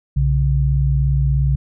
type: tone pair together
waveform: sine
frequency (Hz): 61.74 / 138.77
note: B1 / C#3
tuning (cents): 0 / +2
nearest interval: octave + major second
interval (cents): 1402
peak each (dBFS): -16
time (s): 0.16-1.56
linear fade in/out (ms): 10
effects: none